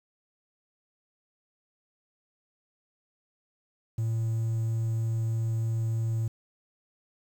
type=tone; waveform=triangle; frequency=112.9 Hz; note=A2; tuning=45 cents sharp; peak=-23 dBFS; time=3.98-6.28 s; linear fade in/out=5 ms; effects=tanh soft clip ceiling -19 dBFS + 9-bit